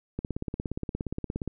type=click train; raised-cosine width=3 ms; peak=-18 dBFS; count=23; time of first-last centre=0.19-1.477 s; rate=17.1 Hz; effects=none